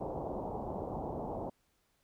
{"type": "low-pass noise", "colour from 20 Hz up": "white", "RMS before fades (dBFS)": -39, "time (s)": [0, 1.5], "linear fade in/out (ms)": 10, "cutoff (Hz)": 890, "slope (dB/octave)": 48, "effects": ["pink hiss -75 dBFS RMS until 2.03 s"]}